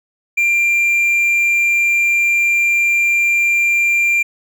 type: tone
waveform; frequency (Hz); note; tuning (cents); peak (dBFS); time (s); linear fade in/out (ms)
triangle; 2379; D7; +22; -10; 0.37-4.23; 10
effects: none